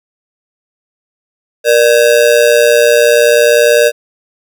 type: ring-modulated tone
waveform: square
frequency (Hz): 533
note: C5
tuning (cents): +32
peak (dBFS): -3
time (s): 1.64-3.92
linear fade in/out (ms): 50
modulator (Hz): 60.2
effects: none